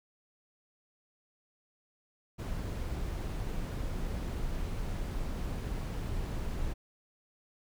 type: noise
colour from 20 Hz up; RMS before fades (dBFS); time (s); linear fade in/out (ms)
brown; -35; 2.38-6.74; 20
effects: none